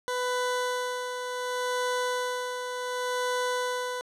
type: tone with tremolo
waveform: 20% pulse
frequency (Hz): 497.9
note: B4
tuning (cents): +14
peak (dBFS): -21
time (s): 0.08-4.01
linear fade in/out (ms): 0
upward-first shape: sine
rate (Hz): 0.68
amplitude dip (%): 50
effects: low-pass 10000 Hz 12 dB/octave